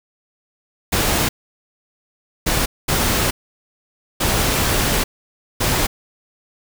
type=noise bursts at uneven times; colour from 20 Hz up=pink; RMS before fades=-18 dBFS; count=5; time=0.92-1.29 / 2.46-2.66 / 2.88-3.31 / 4.2-5.04 / 5.6-5.87 s; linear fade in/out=10 ms; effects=none